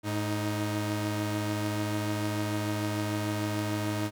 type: tone pair together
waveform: sawtooth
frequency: 106.28 / 312.1 Hz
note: G#2 / D#4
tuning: +40 / +5 cents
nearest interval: octave + perfect fifth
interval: 1865 cents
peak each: -27 / -28 dBFS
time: 0.03-4.11 s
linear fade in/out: 50 ms
effects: none